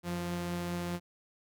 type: tone pair together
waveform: sawtooth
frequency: 89.76 / 174.61 Hz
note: F2 / F3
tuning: +48 / 0 cents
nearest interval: octave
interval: 1152 cents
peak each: -39 / -30 dBFS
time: 0.03-1 s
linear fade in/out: 50 ms
effects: none